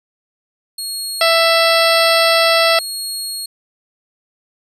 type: tone with tremolo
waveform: 25% pulse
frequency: 4300 Hz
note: C8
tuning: 47 cents sharp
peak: -17 dBFS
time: 0.78-3.46 s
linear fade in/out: 5 ms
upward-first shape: sine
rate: 0.96 Hz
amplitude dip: 25%
type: harmonic tone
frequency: 663 Hz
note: E5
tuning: 10 cents sharp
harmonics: 1 / 2 / 3 / 4 / 5 / 6 / 7 / 8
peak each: -14 / -17 / -19 / -20 / -21 / -22 / -22 / -23 dBFS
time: 1.21-2.79 s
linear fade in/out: 2 ms
effects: none